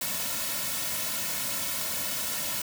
white noise with comb filter, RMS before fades -31 dBFS, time 0.01-2.62 s, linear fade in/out 5 ms, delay 2.5 ms, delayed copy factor -0.75, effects none

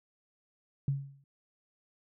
sine tone with exponential decay, 138.59 Hz, C#3, in tune, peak -24 dBFS, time 0.88-1.24 s, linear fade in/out 2 ms, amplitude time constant 78 ms, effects none

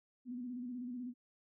sine tone with vibrato, 246.9 Hz, B3, in tune, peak -40 dBFS, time 0.25-1.14 s, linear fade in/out 50 ms, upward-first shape square, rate 16 Hz, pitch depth 50 cents each way, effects none

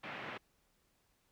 white band-pass noise, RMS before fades -45 dBFS, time 0.03-0.38 s, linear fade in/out 10 ms, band 110 to 2500 Hz, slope 24 dB/octave, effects pink hiss -75 dBFS RMS until 1.31 s

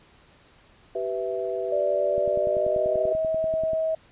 sine chord, E minor, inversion first, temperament equal with one note detuned, 385.7 / 493.9 / 659.3 Hz, G4 / B4 / E5, -28 / 0 / 0 cents, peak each -30 dBFS, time 0.95-3.13 s, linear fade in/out 5 ms
sine tone with pitch glide, 587.3 to 640.5 Hz, D5 to E5, 0 to -50 cents, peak -22 dBFS, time 1.72-3.95 s, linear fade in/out 5 ms, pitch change +150 cents, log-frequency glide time 2.19-3.24 s
click train, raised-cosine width 3 ms, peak -25 dBFS, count 17, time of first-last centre 2.18-3.733 s, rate 10.3 Hz
effects pink hiss -56 dBFS RMS until 4.11 s + resampled to 8000 Hz

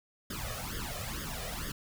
pink noise with flanger, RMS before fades -38 dBFS, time 0.3-1.72 s, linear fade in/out 5 ms, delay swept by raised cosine 0.59 to 1.69 ms, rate 2.2 Hz, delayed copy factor +0.9, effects none

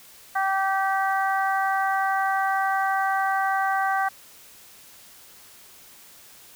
harmonic tone, 387.3 Hz, G4, 21 cents flat, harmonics 2 / 3 / 4 / 5, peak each -23 / -28 / -27 / -33 dBFS, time 0.35-4.09 s, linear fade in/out 10 ms, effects white hiss -49 dBFS RMS until 6.55 s

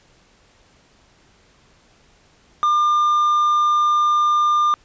triangle tone with quantisation, 1200 Hz, D6, 37 cents sharp, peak -12 dBFS, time 2.63-4.74 s, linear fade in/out 0 ms, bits 7, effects pink hiss -55 dBFS RMS until 4.84 s + resampled to 16000 Hz

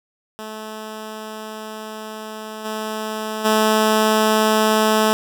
10% pulse tone with level steps, 216.9 Hz, A3, 25 cents flat, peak -22 / -16 / -6 dBFS, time 0.39-5.13 s, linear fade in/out 0 ms, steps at 2.64 / 3.44 s, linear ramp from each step 20 ms, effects none

